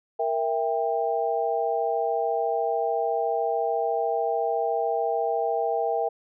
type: chord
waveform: sine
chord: E diminished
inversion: second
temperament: equal with one note detuned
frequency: 466.2 / 659.3 / 793.1 Hz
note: Bb4 / E5 / G5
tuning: 0 / 0 / +20 cents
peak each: -27 dBFS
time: 0.19-6.09 s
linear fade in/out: 10 ms
effects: none